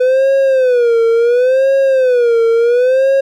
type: tone with vibrato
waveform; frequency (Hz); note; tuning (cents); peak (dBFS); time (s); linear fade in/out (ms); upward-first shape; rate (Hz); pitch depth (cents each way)
triangle; 498.7; B4; +17; -6; 0-3.21; 10; sine; 0.71; 150
effects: none